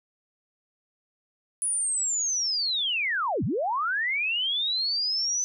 sine linear two-way sweep, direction down then up, 9956 to 86.1 to 6090 Hz, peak -24 dBFS, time 1.62-5.44 s, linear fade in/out 0 ms, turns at 3.44 s, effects none

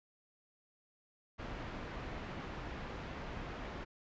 pink low-pass noise, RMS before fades -44 dBFS, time 1.38-3.85 s, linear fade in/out 20 ms, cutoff 2300 Hz, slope 12 dB/octave, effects resampled to 16000 Hz

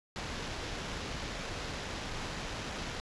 pink noise with sample-and-hold, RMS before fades -39 dBFS, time 0.16-3 s, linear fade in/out 0 ms, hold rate 8820 Hz, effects resampled to 22050 Hz

